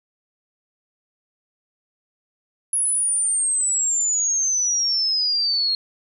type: exponential sweep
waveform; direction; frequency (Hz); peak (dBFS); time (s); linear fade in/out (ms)
sine; down; 10548 to 4243; -18; 2.73-5.75; 2
effects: none